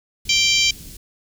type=band-stop noise; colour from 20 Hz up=pink; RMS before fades=-38 dBFS; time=0.25-0.97 s; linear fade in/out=5 ms; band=230 to 4200 Hz; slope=12 dB/octave
type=harmonic tone; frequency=784 Hz; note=G5; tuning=in tune; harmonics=3 / 4 / 5 / 6 / 7 / 8 / 9; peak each=-20 / -19 / -25 / -22 / -25 / -26 / -26 dBFS; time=0.29-0.71 s; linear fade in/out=5 ms
effects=none